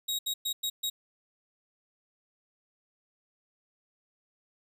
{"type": "tone bursts at uneven times", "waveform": "sawtooth", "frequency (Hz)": 3796, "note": "A#7", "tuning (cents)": 31, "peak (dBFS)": -26, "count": 5, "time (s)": [[0.08, 0.19], [0.26, 0.34], [0.45, 0.53], [0.63, 0.7], [0.83, 0.9]], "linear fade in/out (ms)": 10, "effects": []}